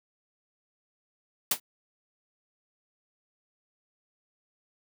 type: noise with exponential decay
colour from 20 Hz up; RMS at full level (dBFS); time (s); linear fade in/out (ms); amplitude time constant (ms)
white; -19; 1.51-1.6; 5; 19
effects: high-pass 150 Hz 12 dB/octave